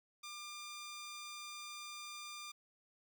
10% pulse tone, 1197 Hz, D6, 33 cents sharp, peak -38 dBFS, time 0.23-2.52 s, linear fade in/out 10 ms, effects none

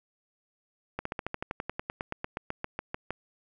slowing click train, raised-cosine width 0.5 ms, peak -17 dBFS, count 21, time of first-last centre 0.99-3.106 s, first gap 64 ms, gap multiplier 1.05, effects none

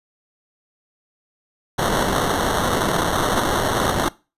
violet noise with sample-and-hold, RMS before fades -20 dBFS, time 1.78-4.09 s, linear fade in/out 10 ms, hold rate 2450 Hz, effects noise-tail reverb RT60 0.3 s tail -21 dB re dry + resampled to 32000 Hz

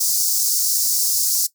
pink high-pass noise, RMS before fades -19 dBFS, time 0-1.47 s, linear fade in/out 10 ms, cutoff 4900 Hz, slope 48 dB/octave, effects noise-tail reverb RT60 0.1 s tail -17 dB re dry

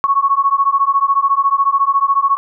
sine beating tone pair, 1100 / 1114 Hz, C#6 / C#6, -14 / +8 cents, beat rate 14 Hz, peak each -14 dBFS, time 0.04-2.37 s, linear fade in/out 0 ms, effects none

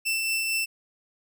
sawtooth tone with tremolo, 2670 Hz, E7, 22 cents sharp, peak -20 dBFS, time 0.05-0.66 s, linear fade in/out 20 ms, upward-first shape triangle, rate 4.4 Hz, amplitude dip 30%, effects none

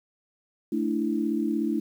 sine chord, A suspended fourth, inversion none, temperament just, 220 / 293.3 / 330 Hz, A3 / D4 / E4, 0 / -2 / +2 cents, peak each -28 dBFS, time 0.72-1.8 s, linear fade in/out 5 ms, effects 9-bit

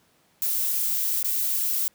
violet noise with dropouts, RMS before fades -25 dBFS, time 0.42-1.88 s, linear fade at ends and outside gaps 0 ms, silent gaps 1.228-1.245 s, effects pink hiss -63 dBFS RMS until 1.94 s + high-pass 100 Hz 12 dB/octave

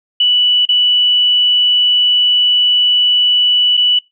sine tone with dropouts, 2960 Hz, F#7, in tune, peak -8 dBFS, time 0.2-3.99 s, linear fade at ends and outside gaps 5 ms, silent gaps 0.654-0.689 / 3.77-3.774 s, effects noise-tail reverb RT60 0.2 s tail -23 dB re dry

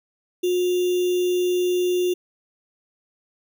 sine tone with sample-and-hold, 360 Hz, F#4, 47 cents flat, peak -18 dBFS, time 0.43-2.14 s, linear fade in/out 10 ms, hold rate 3150 Hz, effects none

